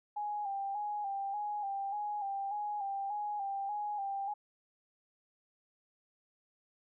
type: tone with vibrato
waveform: sine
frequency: 811 Hz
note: G#5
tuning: 41 cents flat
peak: -34 dBFS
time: 0.16-4.34 s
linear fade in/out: 10 ms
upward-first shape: square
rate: 1.7 Hz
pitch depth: 45 cents each way
effects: none